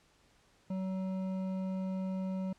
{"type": "tone with hard clipping", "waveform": "triangle", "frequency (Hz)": 188.6, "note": "F#3", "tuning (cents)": 33, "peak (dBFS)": -35, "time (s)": [0.7, 2.53], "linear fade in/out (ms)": 5, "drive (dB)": 13, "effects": ["pink hiss -67 dBFS RMS until 2.58 s", "low-pass 8000 Hz 12 dB/octave"]}